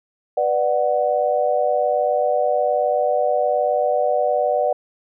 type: chord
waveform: sine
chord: B minor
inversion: none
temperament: just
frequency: 493.9 / 592.7 / 740.8 Hz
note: B4 / D5 / F#5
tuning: 0 / +16 / +2 cents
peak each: -22 / -19 / -21 dBFS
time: 0.37-4.73 s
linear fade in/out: 5 ms
effects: none